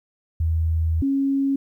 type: tone pair in turn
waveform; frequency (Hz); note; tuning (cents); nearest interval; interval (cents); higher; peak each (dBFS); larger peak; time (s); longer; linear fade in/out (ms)
sine; 81.1 / 274.4; E2 / C#4; -28 / -17; octave + major sixth; 2111; second; -18; neither; 0.4-1.02 / 1.02-1.56; first; 5
effects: 10-bit